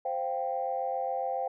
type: chord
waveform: sine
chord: C suspended fourth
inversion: none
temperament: just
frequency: 523.3 / 697.7 / 784.9 Hz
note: C5 / F5 / G5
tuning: 0 / -2 / +2 cents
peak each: -33 / -34 / -32 dBFS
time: 0.05-1.48 s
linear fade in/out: 5 ms
effects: tanh soft clip ceiling -19 dBFS